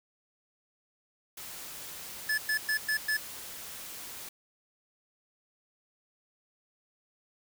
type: noise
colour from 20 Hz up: white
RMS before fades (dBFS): -43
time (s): 1.37-4.29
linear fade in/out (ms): 5
type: tone bursts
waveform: square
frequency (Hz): 1728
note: A6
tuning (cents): -32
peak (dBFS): -27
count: 5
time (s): 2.29-3.17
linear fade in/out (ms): 5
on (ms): 88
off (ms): 110
effects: none